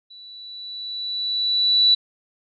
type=tone with level ramp; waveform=sine; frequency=3951 Hz; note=B7; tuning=in tune; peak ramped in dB=-41 to -11 dBFS; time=0.1-1.95 s; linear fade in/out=10 ms; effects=none